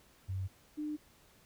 sine tone pair in turn, 94.9 / 301.3 Hz, F#2 / D4, +44 / +44 cents, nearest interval octave + minor sixth, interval 2000 cents, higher second, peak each -34 / -35 dBFS, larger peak first, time 0.28-0.48 / 0.77-0.97 s, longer neither, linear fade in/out 20 ms, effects pink hiss -64 dBFS RMS until 1.45 s

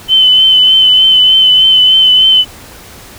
sine tone with vibrato, 3046 Hz, F#7, 50 cents sharp, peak -3 dBFS, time 0.08-2.45 s, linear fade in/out 50 ms, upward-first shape triangle, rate 3.3 Hz, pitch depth 28 cents each way, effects pink hiss -33 dBFS RMS until 3.18 s

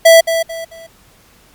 square tone with echo, 659.3 Hz, E5, in tune, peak -3 dBFS, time 0.05-0.21 s, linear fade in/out 10 ms, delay 220 ms, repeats 3, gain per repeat -10 dB, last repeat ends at 0.87 s, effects pink hiss -48 dBFS RMS until 1.54 s + MP3 96 kbps

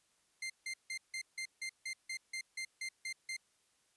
sawtooth tone bursts, 2093 Hz, C7, in tune, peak -35 dBFS, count 13, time 0.42-3.367 s, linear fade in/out 5 ms, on 79 ms, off 160 ms, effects white hiss -74 dBFS RMS until 3.96 s + resampled to 24000 Hz

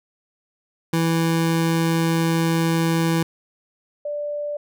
25% pulse / sine tone pair in turn, 164.81 / 587.3 Hz, E3 / D5, 0 / 0 cents, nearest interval octave + minor seventh, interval 2200 cents, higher second, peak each -14 / -24 dBFS, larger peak first, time 0.93-3.23 / 4.05-4.57 s, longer first, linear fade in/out 5 ms, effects none

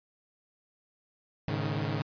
sawtooth chord, Ab suspended fourth, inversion none, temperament equal with one note detuned, 106.31 / 138.59 / 155.56 Hz, Ab2 / Db3 / Eb3, +41 / 0 / 0 cents, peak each -30 dBFS, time 1.48-2.02 s, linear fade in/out 0 ms, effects resampled to 11025 Hz

